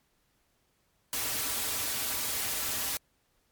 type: noise with comb filter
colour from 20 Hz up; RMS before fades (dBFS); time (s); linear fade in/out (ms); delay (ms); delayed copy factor
white; -32; 1.13-2.97; 0; 5.6; -0.75
effects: pink hiss -72 dBFS RMS until 3.51 s + MP3 96 kbps